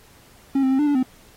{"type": "tone with pitch steps", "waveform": "triangle", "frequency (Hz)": [272.3, 263.1, 266, 296.3, 288.8, 257.5], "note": ["C#4", "C4", "C4", "D4", "D4", "C4"], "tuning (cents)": [-31, 10, 29, 15, -29, -28], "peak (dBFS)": -14, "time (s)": [0.55, 1.03], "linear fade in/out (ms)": 5, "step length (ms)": 80, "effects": ["pink hiss -52 dBFS RMS until 1.36 s", "AAC 48 kbps"]}